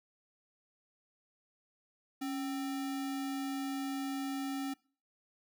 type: tone with sample-and-hold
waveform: sine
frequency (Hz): 275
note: C#4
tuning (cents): -14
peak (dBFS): -34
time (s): 2.21-4.74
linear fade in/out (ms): 10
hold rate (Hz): 1050
effects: noise-tail reverb RT60 0.4 s tail -23 dB re dry